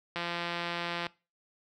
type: click train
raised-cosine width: 0.3 ms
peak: -18 dBFS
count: 157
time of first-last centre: 0.16-1.067 s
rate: 172 Hz
effects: noise-tail reverb RT60 0.3 s tail -21 dB re dry + high-pass 60 Hz 12 dB/octave